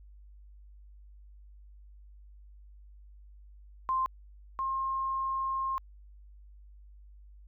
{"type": "tone pair in turn", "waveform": "sine", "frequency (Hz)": [1046.5, 1066.6], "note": ["C6", "C6"], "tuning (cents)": [0, 33], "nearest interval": "unison", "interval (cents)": 33, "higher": "second", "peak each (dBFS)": [-26, -29], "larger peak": "first", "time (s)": [[3.89, 4.06], [4.59, 5.78]], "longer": "second", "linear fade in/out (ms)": 0, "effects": ["added 50 Hz sine -50 dBFS peak until 7.47 s"]}